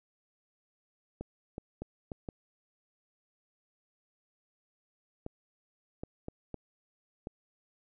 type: clicks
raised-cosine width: 2 ms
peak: -25 dBFS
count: 10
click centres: 1.21 / 1.581 / 1.82 / 2.118 / 2.288 / 5.264 / 6.035 / 6.284 / 6.543 / 7.271 s
effects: none